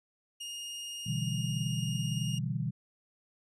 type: tone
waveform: sawtooth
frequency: 2846 Hz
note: F7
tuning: 32 cents sharp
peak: -35 dBFS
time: 0.4-2.39 s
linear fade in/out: 10 ms
type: chord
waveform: sine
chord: E minor seventh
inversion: second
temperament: equal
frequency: 123.47 / 146.83 / 164.81 / 196 Hz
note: B2 / D3 / E3 / G3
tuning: 0 / 0 / 0 / 0 cents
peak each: -34 / -36 / -36 / -39 dBFS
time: 1.06-2.71 s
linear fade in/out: 10 ms
effects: resampled to 24000 Hz